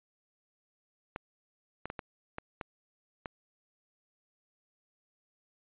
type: clicks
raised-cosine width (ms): 0.5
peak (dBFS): -22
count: 7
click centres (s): 1.161 / 1.856 / 1.901 / 1.992 / 2.384 / 2.612 / 3.258
effects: resampled to 8000 Hz